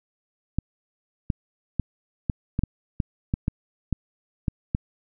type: clicks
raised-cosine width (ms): 5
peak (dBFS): -10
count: 12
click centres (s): 0.586 / 1.302 / 1.797 / 2.298 / 2.591 / 2.636 / 3.002 / 3.339 / 3.481 / 3.927 / 4.482 / 4.749
effects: none